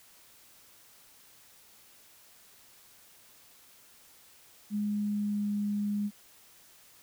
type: tone with pitch glide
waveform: sine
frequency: 207.7 to 205.8 Hz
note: G#3 to G#3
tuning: 0 to -16 cents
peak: -28 dBFS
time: 4.7-6.11 s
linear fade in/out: 50 ms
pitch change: -16 cents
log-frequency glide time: 4.85-5.51 s
effects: white hiss -58 dBFS RMS until 7.02 s